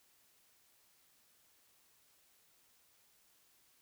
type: silence
effects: white hiss -70 dBFS RMS until 3.81 s